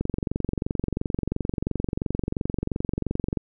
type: click train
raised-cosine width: 3 ms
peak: -12 dBFS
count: 78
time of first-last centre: 0.01-3.372 s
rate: 22.9 Hz
effects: none